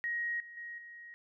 sine tone with level steps, 1886 Hz, A#6, 20 cents sharp, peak -32 / -47 / -41 / -47 dBFS, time 0.04-1.14 s, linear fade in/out 0 ms, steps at 0.4 / 0.57 / 0.78 s, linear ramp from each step 2 ms, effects none

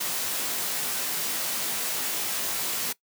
white noise with comb filter, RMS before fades -29 dBFS, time 0-2.93 s, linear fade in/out 10 ms, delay 19 ms, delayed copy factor +0.5, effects noise-tail reverb RT60 0.1 s tail -20 dB re dry + high-pass 150 Hz 12 dB/octave

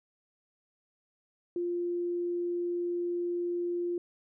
sine tone, 349.2 Hz, F4, in tune, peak -29 dBFS, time 1.56-3.98 s, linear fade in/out 2 ms, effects none

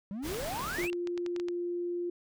triangle exponential sweep, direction up, 187.3 to 2794 Hz, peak -33 dBFS, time 0.11-0.9 s, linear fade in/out 0 ms
pink noise, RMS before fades -39 dBFS, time 0.22-0.89 s, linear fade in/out 50 ms
clicks, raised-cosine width 0.2 ms, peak -25 dBFS, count 12, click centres 0.345 / 0.447 / 0.593 / 0.795 / 0.838 / 0.93 / 1.073 / 1.177 / 1.263 / 1.363 / 1.399 / 1.485 s
sine tone, 349.8 Hz, F4, 3 cents sharp, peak -31 dBFS, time 0.78-2.1 s, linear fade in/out 5 ms
effects none

